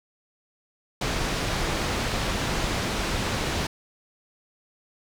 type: low-pass noise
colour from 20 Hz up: pink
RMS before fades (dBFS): -27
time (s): 1.01-3.67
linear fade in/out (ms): 5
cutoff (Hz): 5900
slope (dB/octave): 12
effects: none